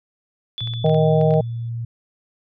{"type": "tone with exponential decay", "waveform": "sine", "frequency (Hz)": 3461, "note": "A7", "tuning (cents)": -29, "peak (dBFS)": -25, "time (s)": [0.58, 1.69], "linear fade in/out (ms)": 0, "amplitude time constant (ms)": 240}
{"type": "clicks", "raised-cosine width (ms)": 0.3, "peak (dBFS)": -24, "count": 9, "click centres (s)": [0.606, 0.674, 0.737, 0.863, 0.895, 0.945, 1.213, 1.308, 1.339]}
{"type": "tone", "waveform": "sine", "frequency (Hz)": 116.54, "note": "A#2", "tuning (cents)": 0, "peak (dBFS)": -24, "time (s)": [0.61, 1.85], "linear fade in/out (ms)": 5}
{"type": "harmonic tone", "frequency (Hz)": 156.7, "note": "D#3", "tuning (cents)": 13, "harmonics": [1, 3, 4, 5], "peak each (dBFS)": [-16, -19, -19, -26], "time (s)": [0.84, 1.41], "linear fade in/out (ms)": 5}
{"effects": []}